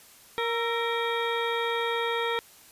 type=harmonic tone with a mistuned harmonic; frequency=466.2 Hz; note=A#4; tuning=in tune; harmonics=1 / 2 / 3 / 4 / 5 / 7 / 8; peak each=-29 / -32 / -34 / -35 / -36 / -37 / -38 dBFS; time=0.38-2.39 s; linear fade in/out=0 ms; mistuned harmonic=3; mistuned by=-73 cents; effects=white hiss -53 dBFS RMS until 2.71 s + resampled to 32000 Hz